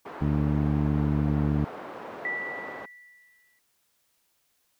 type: band-pass noise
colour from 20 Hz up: pink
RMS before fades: -40 dBFS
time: 0.05-2.86 s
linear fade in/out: 10 ms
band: 390 to 1100 Hz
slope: 12 dB/octave
type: harmonic tone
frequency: 73.42 Hz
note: D2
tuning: in tune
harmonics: 1 / 2 / 3 / 4 / 5 / 6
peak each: -29 / -25 / -29 / -30 / -42 / -43 dBFS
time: 0.21-1.65 s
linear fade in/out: 5 ms
type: tone with exponential decay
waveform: sine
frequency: 1963 Hz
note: B6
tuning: 11 cents flat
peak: -26 dBFS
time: 2.25-3.59 s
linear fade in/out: 1 ms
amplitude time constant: 290 ms
effects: white hiss -71 dBFS RMS until 4.79 s